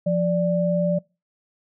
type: tone pair together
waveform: sine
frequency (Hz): 174.61 / 587.3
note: F3 / D5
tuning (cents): 0 / 0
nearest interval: octave + major sixth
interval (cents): 2100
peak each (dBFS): -21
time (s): 0.06-0.99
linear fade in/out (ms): 10
effects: noise-tail reverb RT60 0.3 s tail -26 dB re dry